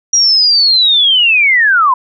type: linear sweep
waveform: sine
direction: down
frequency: 5760 to 976 Hz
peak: -6 dBFS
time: 0.13-1.94 s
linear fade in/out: 5 ms
effects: none